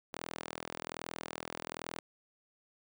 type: tone with high-pass filter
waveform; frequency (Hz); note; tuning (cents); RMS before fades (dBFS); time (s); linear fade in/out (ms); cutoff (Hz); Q
sawtooth; 41.2; E1; 0; -44; 0.13-1.99; 0; 380; 0.56
effects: none